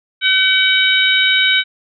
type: harmonic tone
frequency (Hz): 759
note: F#5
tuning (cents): +44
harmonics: 2 / 3 / 4 / 5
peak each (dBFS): -16 / -16 / -16 / -16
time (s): 0.21-1.64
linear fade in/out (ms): 50
effects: none